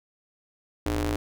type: ring-modulated tone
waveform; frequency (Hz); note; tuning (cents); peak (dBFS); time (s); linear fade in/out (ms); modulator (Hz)
sawtooth; 110; A2; 0; -18; 0.86-1.16; 0; 189
effects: none